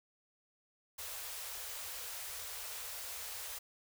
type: band-stop noise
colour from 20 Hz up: white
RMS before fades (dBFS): -44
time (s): 0.98-3.59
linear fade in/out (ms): 10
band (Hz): 100 to 430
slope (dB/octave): 96
effects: none